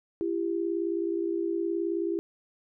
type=tone pair together; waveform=sine; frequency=336.9 / 396 Hz; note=E4 / G4; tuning=+38 / +18 cents; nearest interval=minor third; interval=280 cents; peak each=-28 / -31 dBFS; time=0.21-2.19 s; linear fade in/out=0 ms; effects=none